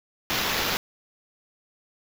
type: noise with sample-and-hold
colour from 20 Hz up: white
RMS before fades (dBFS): -26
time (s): 0.3-0.77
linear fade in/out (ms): 0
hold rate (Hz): 8820
effects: none